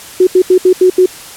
sine tone bursts at uneven times, 368.3 Hz, F#4, 8 cents flat, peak -3 dBFS, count 6, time 0.2-0.27 / 0.35-0.42 / 0.5-0.58 / 0.65-0.73 / 0.81-0.9 / 0.98-1.06 s, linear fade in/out 5 ms, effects white hiss -31 dBFS RMS until 1.36 s + low-pass 12000 Hz 12 dB/octave

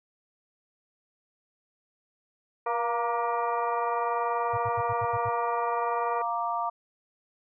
sine chord, Bb major, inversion second, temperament equal, 698.5 / 932.3 / 1174.7 Hz, F5 / Bb5 / D6, 0 / 0 / 0 cents, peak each -31 dBFS, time 2.66-6.7 s, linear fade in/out 10 ms
harmonic tone, 476.4 Hz, A#4, 38 cents sharp, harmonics 1 / 2 / 3 / 4 / 5, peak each -32 / -38 / -42 / -44 / -46 dBFS, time 2.66-6.22 s, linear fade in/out 5 ms
sine tone bursts, 110 Hz, A2, in tune, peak -32 dBFS, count 7, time 4.53-5.294 s, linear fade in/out 10 ms, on 44 ms, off 76 ms
effects none

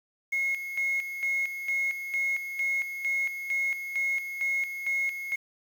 triangle tone with tremolo, 2166 Hz, C#7, 41 cents flat, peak -22 dBFS, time 0.32-5.36 s, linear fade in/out 10 ms, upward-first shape square, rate 2.2 Hz, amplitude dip 65%, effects tanh soft clip ceiling -21 dBFS + 8-bit

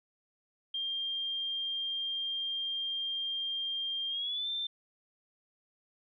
sine tone with pitch glide, 3196 to 3567 Hz, G7 to A7, +33 to +23 cents, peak -32 dBFS, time 0.74-4.67 s, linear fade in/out 5 ms, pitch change +190 cents, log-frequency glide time 4.09-4.48 s, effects none

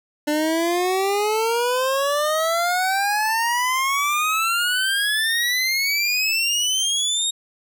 25% pulse exponential sweep, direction up, 295 to 3759 Hz, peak -15 dBFS, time 0.27-7.31 s, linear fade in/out 10 ms, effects none

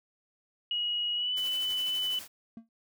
sine tone with pitch glide, 2900 to 2999 Hz, F#7 to F#7, -35 to +23 cents, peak -28 dBFS, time 0.71-2.19 s, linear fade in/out 2 ms, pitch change +58 cents, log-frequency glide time 1.15-1.34 s
white noise with tremolo, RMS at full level -43 dBFS, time 1.36-2.28 s, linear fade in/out 20 ms, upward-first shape sine, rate 12 Hz, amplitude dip 50%
triangle tone with exponential decay, 227.3 Hz, A#3, 43 cents flat, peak -36 dBFS, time 2.57-2.69 s, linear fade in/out 2 ms, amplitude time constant 24 ms
effects none

